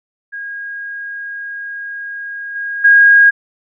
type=tone with level steps; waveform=sine; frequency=1634 Hz; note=G#6; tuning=29 cents flat; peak=-23 / -19 / -4 dBFS; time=0.32-3.31 s; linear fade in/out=20 ms; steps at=2.55 / 2.84 s; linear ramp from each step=10 ms; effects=none